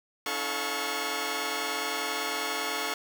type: tone cluster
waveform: 10% pulse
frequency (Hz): 280.1 / 323.3 / 435.2 / 712 / 1103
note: C#4 / E4 / A4 / F5 / C#6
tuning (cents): +18 / -34 / -19 / +33 / -9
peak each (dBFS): -31 / -31 / -26 / -27 / -26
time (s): 0.26-2.94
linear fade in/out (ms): 2
effects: none